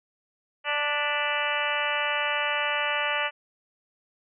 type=harmonic tone with a mistuned harmonic; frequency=293.7 Hz; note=D4; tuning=in tune; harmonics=2 / 3 / 4 / 5 / 6 / 7 / 8 / 9 / 10; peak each=-33 / -33 / -33 / -33 / -33 / -33 / -33 / -33 / -33 dBFS; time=0.64-3.31 s; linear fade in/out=50 ms; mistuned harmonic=7; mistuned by=-51 cents; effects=none